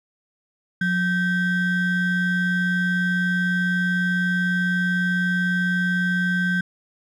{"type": "ring-modulated tone", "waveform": "triangle", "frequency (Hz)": 867, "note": "A5", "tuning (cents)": -26, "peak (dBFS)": -14, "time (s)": [0.81, 6.61], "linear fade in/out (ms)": 5, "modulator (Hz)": 687, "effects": []}